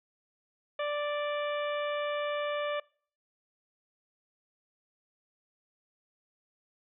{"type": "harmonic tone", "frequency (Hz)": 587.3, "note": "D5", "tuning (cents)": 0, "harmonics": [1, 2, 3, 4, 5, 6], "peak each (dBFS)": [-31, -37, -41, -43, -45, -47], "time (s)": [0.79, 2.8], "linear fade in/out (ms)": 5, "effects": ["noise-tail reverb RT60 0.5 s tail -25 dB re dry"]}